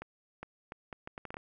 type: accelerating click train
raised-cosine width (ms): 0.5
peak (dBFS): -26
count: 10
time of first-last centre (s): 0.02-1.369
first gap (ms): 410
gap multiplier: 0.71
effects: none